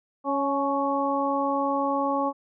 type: harmonic tone with a mistuned harmonic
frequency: 277.2 Hz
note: C#4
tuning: in tune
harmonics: 1 / 2 / 3 / 4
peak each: -28 / -28 / -28 / -28 dBFS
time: 0.24-2.33 s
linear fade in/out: 50 ms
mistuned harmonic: 3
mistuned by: +29 cents
effects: none